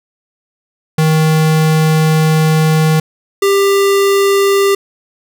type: tone pair in turn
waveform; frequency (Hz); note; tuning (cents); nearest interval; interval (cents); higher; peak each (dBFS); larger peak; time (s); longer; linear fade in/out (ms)
square; 157.3 / 396.4; D#3 / G4; +19 / +19; octave + major third; 1600; second; -9; neither; 0.98-3 / 3.42-4.75; first; 5
effects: none